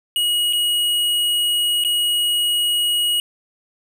square tone with dropouts, 2900 Hz, F#7, 35 cents flat, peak -17 dBFS, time 0.16-3.2 s, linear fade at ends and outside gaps 1 ms, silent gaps 0.527-0.532 / 1.839-1.848 s, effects none

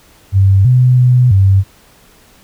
sine tone with pitch steps, 97 / 126.2 / 125.1 / 96.9 Hz, G2 / B2 / B2 / G2, -18 / +38 / +23 / -20 cents, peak -5 dBFS, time 0.32-1.64 s, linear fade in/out 50 ms, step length 330 ms, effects pink hiss -46 dBFS RMS until 2.43 s

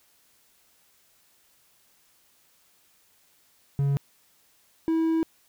triangle tone pair in turn, 140 / 324.6 Hz, C#3 / E4, +18 / -27 cents, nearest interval octave + minor third, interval 1455 cents, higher second, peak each -19 dBFS, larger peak neither, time 3.79-3.97 / 4.88-5.23 s, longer second, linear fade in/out 0 ms, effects white hiss -63 dBFS RMS until 5.48 s

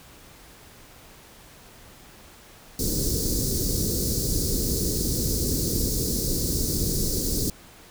pink band-stop noise, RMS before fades -25 dBFS, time 2.79-7.5 s, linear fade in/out 2 ms, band 480 to 4400 Hz, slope 48 dB/octave, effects pink hiss -49 dBFS RMS until 7.9 s

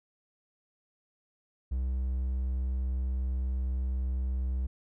triangle tone, 64.1 Hz, C2, 35 cents flat, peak -26 dBFS, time 1.71-4.67 s, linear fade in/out 10 ms, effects none

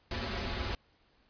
pink noise with comb filter, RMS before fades -35 dBFS, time 0.11-0.75 s, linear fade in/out 2 ms, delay 6.5 ms, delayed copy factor -1, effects pink hiss -68 dBFS RMS until 1.29 s + resampled to 11025 Hz

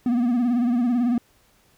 triangle tone with vibrato, 241.9 Hz, B3, 36 cents flat, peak -16 dBFS, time 0.06-1.18 s, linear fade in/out 2 ms, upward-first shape sine, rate 18 Hz, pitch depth 78 cents each way, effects pink hiss -60 dBFS RMS until 1.77 s

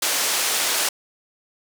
white band-pass noise, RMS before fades -22 dBFS, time 0.02-0.89 s, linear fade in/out 5 ms, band 370 to 9600 Hz, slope 12 dB/octave, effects none

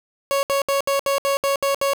30% pulse tone bursts, 554.4 Hz, C#5, in tune, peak -15 dBFS, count 9, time 0.31-1.934 s, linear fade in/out 0 ms, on 120 ms, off 68 ms, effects none

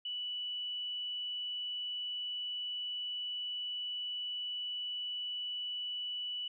sine tone, 2960 Hz, F#7, in tune, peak -36 dBFS, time 0.05-6.48 s, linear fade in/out 5 ms, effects none

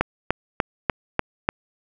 click train, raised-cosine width 0.5 ms, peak -3 dBFS, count 6, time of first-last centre 0.01-1.489 s, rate 3.38 Hz, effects none

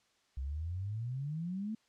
sine exponential sweep, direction up, 63.7 to 225.2 Hz, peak -35 dBFS, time 0.37-1.75 s, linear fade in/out 5 ms, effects white hiss -72 dBFS RMS until 1.88 s + low-pass 6000 Hz 12 dB/octave

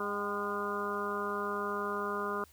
harmonic tone with a mistuned harmonic, 204.3 Hz, G#3, 28 cents flat, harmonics 1 / 2 / 3 / 4 / 5 / 6 / 7, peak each -42 / -37 / -44 / -47 / -39 / -37 / -41 dBFS, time 0-2.44 s, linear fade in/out 2 ms, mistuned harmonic 4, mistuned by -74 cents, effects added 76 Hz sine -62 dBFS peak until 2.52 s + white hiss -62 dBFS RMS until 2.52 s

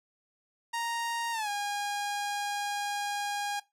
sawtooth tone with pitch glide, 932.3 to 816.3 Hz, A#5 to G#5, 0 to -30 cents, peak -27 dBFS, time 0.73-3.6 s, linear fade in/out 10 ms, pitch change -230 cents, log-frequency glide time 1.32-1.49 s, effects noise-tail reverb RT60 0.2 s tail -18 dB re dry + low-pass 12000 Hz 12 dB/octave

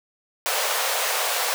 pink high-pass noise, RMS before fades -24 dBFS, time 0.46-1.54 s, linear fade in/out 0 ms, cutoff 490 Hz, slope 48 dB/octave, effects none

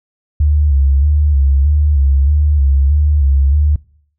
sine tone with vibrato, 71.4 Hz, D2, 48 cents flat, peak -8 dBFS, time 0.4-3.76 s, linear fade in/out 5 ms, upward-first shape square, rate 1.6 Hz, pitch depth 67 cents each way, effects noise-tail reverb RT60 0.6 s tail -23 dB re dry

